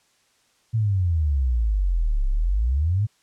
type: exponential two-way sweep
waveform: sine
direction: down then up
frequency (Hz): 115.9 to 32.7 to 112.1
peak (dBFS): -18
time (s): 0.73-3.07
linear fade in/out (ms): 20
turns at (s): 2.28
effects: white hiss -63 dBFS RMS until 3.22 s + low-pass 8000 Hz 12 dB/octave